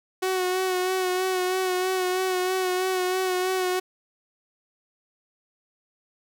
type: tone with vibrato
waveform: sawtooth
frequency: 370 Hz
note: F#4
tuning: in tune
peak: -19 dBFS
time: 0.22-3.8 s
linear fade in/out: 10 ms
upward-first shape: sine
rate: 3.1 Hz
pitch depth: 29 cents each way
effects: none